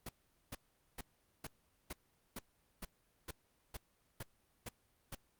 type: noise bursts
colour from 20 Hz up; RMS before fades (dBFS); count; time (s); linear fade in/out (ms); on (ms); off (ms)
pink; -44; 12; 0.06-5.15; 5; 30; 430
effects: pink hiss -75 dBFS RMS until 5.39 s + Opus 32 kbps